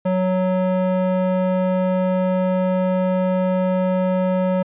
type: tone with band-pass filter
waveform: square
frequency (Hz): 185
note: F#3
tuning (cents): 0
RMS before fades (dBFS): -19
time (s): 0.05-4.63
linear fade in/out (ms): 10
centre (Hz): 470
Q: 1.3
effects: resampled to 8000 Hz